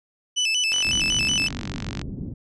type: tone with vibrato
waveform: 30% pulse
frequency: 2802 Hz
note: F7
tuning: 5 cents sharp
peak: -17 dBFS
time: 0.36-1.49 s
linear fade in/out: 20 ms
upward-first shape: square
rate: 5.4 Hz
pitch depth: 110 cents each way
type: click train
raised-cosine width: 0.2 ms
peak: -15 dBFS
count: 62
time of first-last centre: 0.72-2.015 s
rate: 47.1 Hz
type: low-pass noise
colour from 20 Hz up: white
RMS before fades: -32 dBFS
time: 0.85-2.34 s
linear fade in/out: 10 ms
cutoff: 260 Hz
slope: 24 dB/octave
effects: resampled to 22050 Hz